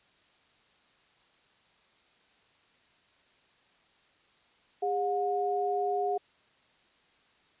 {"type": "tone pair together", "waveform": "sine", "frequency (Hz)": [405.4, 722.3], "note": ["G#4", "F#5"], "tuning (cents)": [-42, -42], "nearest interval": "minor seventh", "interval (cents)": 1000, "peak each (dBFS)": [-30, -29], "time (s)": [4.82, 6.18], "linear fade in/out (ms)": 10, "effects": ["white hiss -65 dBFS RMS until 7.6 s", "resampled to 8000 Hz"]}